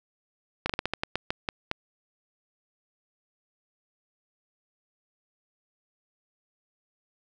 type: slowing click train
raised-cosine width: 0.3 ms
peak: -11 dBFS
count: 11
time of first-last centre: 0.66-1.714 s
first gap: 35 ms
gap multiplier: 1.23
effects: none